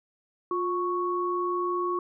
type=tone pair together; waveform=sine; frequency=354.7 / 1108.7 Hz; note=F4 / C#6; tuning=+27 / 0 cents; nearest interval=octave + minor sixth; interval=1973 cents; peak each=-28 dBFS; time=0.51-1.99 s; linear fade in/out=2 ms; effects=none